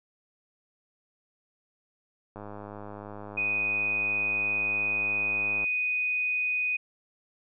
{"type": "click train", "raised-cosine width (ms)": 1, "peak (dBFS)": -27, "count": 339, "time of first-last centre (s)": [2.36, 5.642], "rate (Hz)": 103}
{"type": "tone", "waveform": "sine", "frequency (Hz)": 2489, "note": "D#7", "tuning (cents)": 0, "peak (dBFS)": -25, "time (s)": [3.37, 6.77], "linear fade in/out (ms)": 10}
{"effects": []}